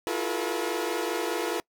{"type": "tone cluster", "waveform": "sawtooth", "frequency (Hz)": [333.1, 357.9, 430.3, 479.2], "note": ["E4", "F4", "A4", "A#4"], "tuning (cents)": [18, 42, -39, 48], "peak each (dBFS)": -29, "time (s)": [0.07, 1.6], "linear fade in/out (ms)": 0, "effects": ["noise-tail reverb RT60 0.1 s tail -25 dB re dry"]}